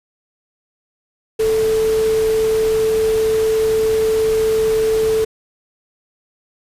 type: tone in noise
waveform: sine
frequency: 440 Hz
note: A4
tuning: in tune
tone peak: -13 dBFS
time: 1.39-5.25 s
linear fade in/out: 10 ms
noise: pink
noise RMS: -29 dBFS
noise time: 1.39-5.25 s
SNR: +13 dB
effects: resampled to 32000 Hz